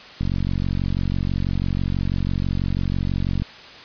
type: click train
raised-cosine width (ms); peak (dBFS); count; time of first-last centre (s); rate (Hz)
5; -11; 149; 0.21-3.42; 46.1
effects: white hiss -41 dBFS RMS until 3.84 s + resampled to 11025 Hz